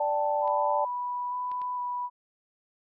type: chord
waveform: sine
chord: D suspended fourth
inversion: none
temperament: just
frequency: 587.3 / 783.1 / 881 Hz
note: D5 / G5 / A5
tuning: 0 / -2 / +2 cents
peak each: -28 / -32 / -27 dBFS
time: 0-0.85 s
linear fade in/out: 5 ms
type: tone with vibrato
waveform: sine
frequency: 987.8 Hz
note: B5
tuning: in tune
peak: -29 dBFS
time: 0.41-2.1 s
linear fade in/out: 50 ms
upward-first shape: square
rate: 1.1 Hz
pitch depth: 9 cents each way
type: clicks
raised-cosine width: 0.3 ms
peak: -33 dBFS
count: 3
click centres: 0.477 / 1.516 / 1.617 s
effects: none